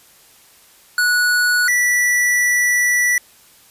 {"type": "tone pair in turn", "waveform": "square", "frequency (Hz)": [1468, 1959.5], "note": ["F#6", "B6"], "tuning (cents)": [-14, -14], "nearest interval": "perfect fourth", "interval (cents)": 500, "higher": "second", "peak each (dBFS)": -14, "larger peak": "neither", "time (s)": [[0.98, 1.68], [1.68, 3.18]], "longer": "second", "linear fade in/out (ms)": 2, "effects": ["white hiss -49 dBFS RMS until 3.7 s", "resampled to 32000 Hz"]}